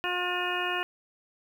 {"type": "harmonic tone", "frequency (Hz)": 357.9, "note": "F4", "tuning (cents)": 42, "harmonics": [1, 2, 3, 4, 5, 7, 8], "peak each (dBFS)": [-35, -35, -35, -35, -35, -35, -35], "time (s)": [0.04, 0.83], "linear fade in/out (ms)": 0, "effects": ["9-bit"]}